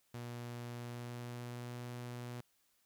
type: tone with pitch glide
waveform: sawtooth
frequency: 120 to 121.68 Hz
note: B2 to B2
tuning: -49 to -25 cents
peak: -39 dBFS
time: 0.14-2.41 s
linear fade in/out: 5 ms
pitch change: +24 cents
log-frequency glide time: 0.75-1.73 s
effects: white hiss -75 dBFS RMS until 2.85 s